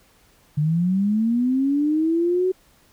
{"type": "linear sweep", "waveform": "sine", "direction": "up", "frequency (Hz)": [145.2, 376.2], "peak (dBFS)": -17, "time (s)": [0.57, 2.52], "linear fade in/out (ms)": 10, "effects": ["pink hiss -57 dBFS RMS until 2.92 s"]}